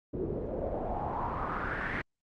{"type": "noise with low-pass filter sweep", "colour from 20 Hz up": "pink", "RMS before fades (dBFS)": -34, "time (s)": [0.13, 2.02], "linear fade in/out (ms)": 10, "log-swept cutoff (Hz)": [360, 2000], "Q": 4.3, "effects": ["Opus 48 kbps"]}